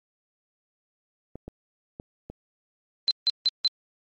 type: clicks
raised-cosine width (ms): 2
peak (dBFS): -24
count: 4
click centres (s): 1.356 / 1.48 / 1.999 / 2.3
type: tone bursts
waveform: sine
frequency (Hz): 4075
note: C8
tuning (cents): -47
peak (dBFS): -18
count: 4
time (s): 3.08-3.676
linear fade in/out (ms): 0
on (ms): 29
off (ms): 160
effects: MP3 32 kbps